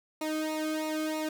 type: tone with flanger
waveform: sawtooth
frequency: 311.1 Hz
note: D#4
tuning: in tune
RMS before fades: -32 dBFS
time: 0.21-1.29 s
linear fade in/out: 5 ms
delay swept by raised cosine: 0.61 to 1.12 ms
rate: 3.1 Hz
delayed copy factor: -0.9
effects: none